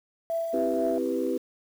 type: tone with tremolo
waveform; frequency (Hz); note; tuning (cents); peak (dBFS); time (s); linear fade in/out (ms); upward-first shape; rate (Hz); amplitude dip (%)
sine; 664; E5; +12; -24; 0.3-0.98; 0; triangle; 4; 45
type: chord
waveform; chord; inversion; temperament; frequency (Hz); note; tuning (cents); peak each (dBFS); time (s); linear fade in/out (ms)
sine; C major seventh; none; equal; 261.6 / 329.6 / 392 / 493.9; C4 / E4 / G4 / B4; 0 / 0 / 0 / 0; -30; 0.53-1.38; 10
effects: tanh soft clip ceiling -15 dBFS + 8-bit